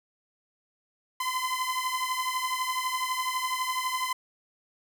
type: beating tone pair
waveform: sawtooth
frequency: 1018 / 1030 Hz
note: C6 / C6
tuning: -48 / -28 cents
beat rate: 12 Hz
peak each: -27 dBFS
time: 1.2-4.13 s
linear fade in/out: 5 ms
effects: none